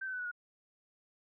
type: tone with pitch steps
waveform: sine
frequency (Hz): 1555 / 1526.5 / 1498.6 / 1471.1 / 1444.2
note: G6 / G6 / F#6 / F#6 / F#6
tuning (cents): -14 / -46 / +22 / -10 / -42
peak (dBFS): -36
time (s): 0.01-0.315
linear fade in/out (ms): 10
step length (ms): 61
effects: none